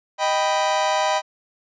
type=chord; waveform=40% pulse; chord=Eb augmented; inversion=none; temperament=equal; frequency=622.3 / 784 / 987.8 Hz; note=Eb5 / G5 / B5; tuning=0 / 0 / 0 cents; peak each=-22 dBFS; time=0.18-1.22 s; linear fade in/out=50 ms; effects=resampled to 16000 Hz